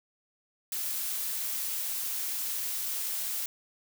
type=noise; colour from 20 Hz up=blue; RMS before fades=-33 dBFS; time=0.72-3.46 s; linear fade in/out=2 ms; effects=none